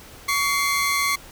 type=tone pair together; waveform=sawtooth; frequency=1128 / 2098 Hz; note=C#6 / C7; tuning=+30 / +4 cents; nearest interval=major seventh; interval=1074 cents; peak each=-19 dBFS; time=0.28-1.16 s; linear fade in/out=10 ms; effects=pink hiss -44 dBFS RMS until 1.31 s